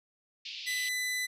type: band-pass noise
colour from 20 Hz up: pink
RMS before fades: -42 dBFS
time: 0.45-0.89 s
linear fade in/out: 5 ms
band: 2500 to 5000 Hz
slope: 48 dB/octave
type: tone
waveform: sawtooth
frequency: 2000 Hz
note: B6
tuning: 21 cents sharp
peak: -27 dBFS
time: 0.66-1.27 s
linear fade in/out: 20 ms
effects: resampled to 32000 Hz